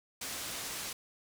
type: low-pass noise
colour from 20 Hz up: white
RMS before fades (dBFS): -40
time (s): 0.21-0.93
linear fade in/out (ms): 5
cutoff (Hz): 9900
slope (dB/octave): 12
effects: none